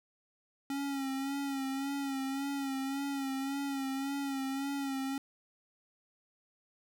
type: tone with vibrato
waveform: square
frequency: 273.7 Hz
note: C#4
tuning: 22 cents flat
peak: -34 dBFS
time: 0.7-5.18 s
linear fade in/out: 2 ms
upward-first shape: sine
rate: 1.8 Hz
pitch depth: 42 cents each way
effects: none